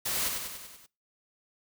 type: noise with echo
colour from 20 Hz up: white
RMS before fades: -31 dBFS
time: 0.05-0.29 s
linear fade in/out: 10 ms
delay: 96 ms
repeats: 6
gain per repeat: -4 dB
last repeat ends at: 0.866 s
effects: noise-tail reverb RT60 0.3 s tail -24 dB re dry